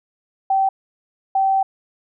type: tone bursts at uneven times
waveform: sine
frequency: 774 Hz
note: G5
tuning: 22 cents flat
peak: -14 dBFS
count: 2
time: 0.5-0.69 / 1.35-1.63 s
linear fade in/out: 5 ms
effects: none